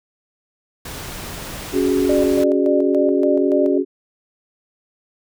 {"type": "noise", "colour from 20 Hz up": "pink", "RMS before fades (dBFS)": -31, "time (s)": [0.85, 2.44], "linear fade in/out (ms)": 5}
{"type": "chord", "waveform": "sine", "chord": "C# suspended fourth", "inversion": "none", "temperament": "equal with one note detuned", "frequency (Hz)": [279.1, 370, 415.3], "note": ["C#4", "F#4", "G#4"], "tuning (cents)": [12, 0, 0], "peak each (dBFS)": [-18, -18, -21], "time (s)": [1.72, 3.85], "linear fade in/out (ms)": 50}
{"type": "tone with tremolo", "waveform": "sine", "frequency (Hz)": 597, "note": "D5", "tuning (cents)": 28, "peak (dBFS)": -17, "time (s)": [2.09, 3.78], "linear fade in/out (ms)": 5, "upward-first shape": "square", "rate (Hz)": 3.5, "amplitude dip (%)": 55}
{"effects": []}